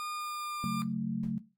40% pulse tone with pitch glide, 1216 to 1197.9 Hz, D#6 to D6, -40 to +34 cents, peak -35 dBFS, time 0-0.82 s, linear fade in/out 0 ms, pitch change -26 cents, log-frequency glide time 0.11-0.59 s
sine chord, F# minor, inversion second, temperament just, 138.75 / 185 / 222 Hz, C#3 / F#3 / A3, +2 / 0 / +16 cents, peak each -38 / -34 / -34 dBFS, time 0.64-1.38 s, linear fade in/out 0 ms
brown noise with exponential decay, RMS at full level -42 dBFS, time 1.23-1.38 s, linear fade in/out 5 ms, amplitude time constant 32 ms
effects noise-tail reverb RT60 0.3 s tail -17 dB re dry + AAC 64 kbps

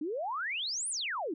sine exponential two-way sweep, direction up then down, 282.7 to 10010 to 282.7 Hz, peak -32 dBFS, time 0.01-1.34 s, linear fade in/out 5 ms, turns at 0.89 s, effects none

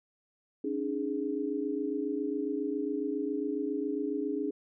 sine chord, C# suspended second, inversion none, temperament equal with one note detuned, 277.2 / 304.5 / 415.3 Hz, C#4 / D#4 / G#4, 0 / -37 / 0 cents, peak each -34 dBFS, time 0.64-4.51 s, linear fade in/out 5 ms, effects none

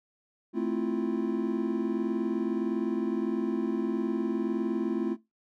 triangle chord, F major seventh, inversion first, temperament equal, 220 / 261.6 / 329.6 / 349.2 Hz, A3 / C4 / E4 / F4, 0 / 0 / 0 / 0 cents, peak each -30 / -31 / -31 / -30 dBFS, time 0.53-5.17 s, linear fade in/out 50 ms, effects noise-tail reverb RT60 0.2 s tail -18 dB re dry

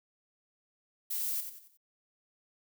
violet noise with echo, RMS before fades -34 dBFS, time 1.1-1.41 s, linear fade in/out 10 ms, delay 91 ms, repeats 4, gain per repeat -8 dB, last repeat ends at 1.774 s, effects none

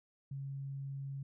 sine tone, 137.5 Hz, C#3, 14 cents flat, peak -39 dBFS, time 0.31-1.23 s, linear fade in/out 5 ms, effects none

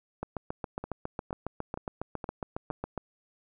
two click trains, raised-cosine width 1 ms, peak -19 / -22 dBFS, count 21 / 5, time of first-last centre 0.23-2.977 / 0.84-2.709 s, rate 7.28 / 2.14 Hz, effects none

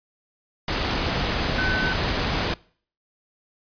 sine tone in noise, 1515 Hz, F#6, 40 cents sharp, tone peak -24 dBFS, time 1.58-1.93 s, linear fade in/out 2 ms, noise pink, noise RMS -24 dBFS, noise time 0.68-2.54 s, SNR -3 dB, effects noise-tail reverb RT60 0.5 s tail -23 dB re dry + resampled to 11025 Hz

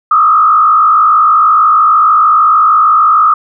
sine tone with frequency modulation, 1244.5 Hz, D#6, in tune, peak -4 dBFS, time 0.11-3.34 s, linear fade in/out 5 ms, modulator 53.2 Hz, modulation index 1.1, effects none

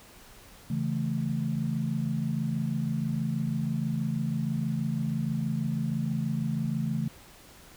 sine chord, A major, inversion first, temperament equal, 138.59 / 164.81 / 220 Hz, C#3 / E3 / A3, 0 / 0 / 0 cents, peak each -31 dBFS, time 0.7-7.08 s, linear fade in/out 5 ms, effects pink hiss -52 dBFS RMS until 7.76 s

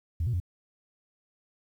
sine tone with pitch steps, 82.8 / 120 / 88.5 Hz, E2 / B2 / F2, +8 / -49 / +23 cents, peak -24 dBFS, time 0.2-0.401 s, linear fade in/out 5 ms, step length 67 ms, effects tanh soft clip ceiling -22 dBFS + 10-bit

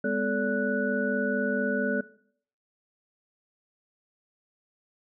sine tone cluster, 205.5 / 249.9 / 436.7 / 575 / 1477 Hz, G#3 / B3 / A4 / D5 / F#6, -18 / +21 / -13 / -37 / -3 cents, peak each -31 dBFS, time 0.04-2.01 s, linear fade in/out 5 ms, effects noise-tail reverb RT60 0.6 s tail -19 dB re dry

